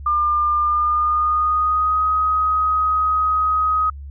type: tone with pitch glide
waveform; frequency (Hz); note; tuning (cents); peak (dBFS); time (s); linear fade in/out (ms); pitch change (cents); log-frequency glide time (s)
sine; 1200 to 1258.9; D6 to D#6; +37 to +20; -15; 0.06-3.9; 5; +83; 0.63-2.05
effects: added 70 Hz sine -31 dBFS peak until 4.1 s